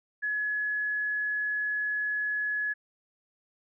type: tone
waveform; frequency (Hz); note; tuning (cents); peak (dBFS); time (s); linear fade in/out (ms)
sine; 1695; G#6; +35; -27; 0.22-2.74; 20
effects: none